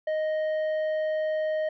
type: tone with tanh clipping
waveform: sine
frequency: 622.3 Hz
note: D#5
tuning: in tune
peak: -26 dBFS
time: 0.07-1.69 s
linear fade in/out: 5 ms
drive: 7 dB
effects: none